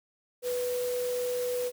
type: tone in noise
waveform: sine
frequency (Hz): 493.9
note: B4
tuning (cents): 0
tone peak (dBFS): -28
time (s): 0.42-1.72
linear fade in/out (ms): 50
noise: white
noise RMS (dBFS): -41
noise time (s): 0.42-1.72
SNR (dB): +10
effects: none